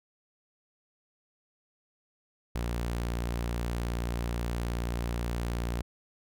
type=tone; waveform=sawtooth; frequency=58.8 Hz; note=A#1; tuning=16 cents sharp; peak=-26 dBFS; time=2.55-5.82 s; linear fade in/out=5 ms; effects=none